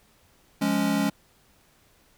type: chord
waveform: square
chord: Db major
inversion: first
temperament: equal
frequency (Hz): 174.61 / 207.7 / 277.2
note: F3 / Ab3 / Db4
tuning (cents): 0 / 0 / 0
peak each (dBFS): -31 / -26 / -26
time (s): 0.61-1.1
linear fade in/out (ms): 10
effects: pink hiss -61 dBFS RMS until 2.17 s